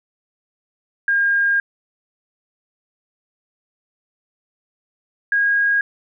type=tone pair in turn; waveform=sine; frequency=1615 / 1635.7 Hz; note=G#6 / G#6; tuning=-49 / -27 cents; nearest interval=unison; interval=22 cents; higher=second; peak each=-14 dBFS; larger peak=neither; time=1.08-1.6 / 5.32-5.81 s; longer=first; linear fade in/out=2 ms; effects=none